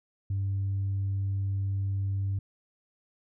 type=tone; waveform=sine; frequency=98 Hz; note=G2; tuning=in tune; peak=-25 dBFS; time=0.3-2.39 s; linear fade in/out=5 ms; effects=tanh soft clip ceiling -24 dBFS